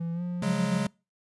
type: tone with pitch glide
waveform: triangle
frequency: 167.9 to 176.76 Hz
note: E3 to F3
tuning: +32 to +21 cents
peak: -27 dBFS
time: 0-0.81 s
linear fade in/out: 10 ms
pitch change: +89 cents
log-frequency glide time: 0.13-0.22 s
type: chord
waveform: square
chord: C# suspended fourth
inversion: none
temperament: equal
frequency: 138.59 / 185 / 207.7 Hz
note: C#3 / F#3 / G#3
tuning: 0 / 0 / 0 cents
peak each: -33 / -30 / -30 dBFS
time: 0.42-0.87 s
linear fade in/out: 5 ms
effects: noise-tail reverb RT60 0.3 s tail -26 dB re dry + resampled to 24000 Hz